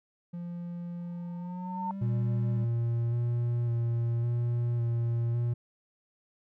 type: tone with pitch glide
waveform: triangle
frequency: 173.4 to 196.9 Hz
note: F3 to G3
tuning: -12 to +8 cents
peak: -33 dBFS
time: 0.33-2.65 s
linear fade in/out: 10 ms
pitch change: +220 cents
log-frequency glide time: 1.38-1.99 s
type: tone with exponential growth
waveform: sine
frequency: 905 Hz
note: A5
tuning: 48 cents sharp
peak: -29 dBFS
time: 0.99-1.91 s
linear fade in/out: 1 ms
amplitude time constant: 200 ms
type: tone with vibrato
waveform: triangle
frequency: 118.3 Hz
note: A#2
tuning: 26 cents sharp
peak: -24 dBFS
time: 2.01-5.54 s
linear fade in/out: 10 ms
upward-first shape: square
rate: 0.9 Hz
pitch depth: 15 cents each way
effects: none